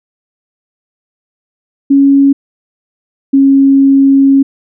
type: tone pair in turn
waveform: sine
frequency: 277.2 / 273.5 Hz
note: C#4 / C#4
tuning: 0 / -23 cents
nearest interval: unison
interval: 23 cents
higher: first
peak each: -3 dBFS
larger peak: neither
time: 1.9-2.33 / 3.33-4.43 s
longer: second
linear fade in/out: 10 ms
effects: none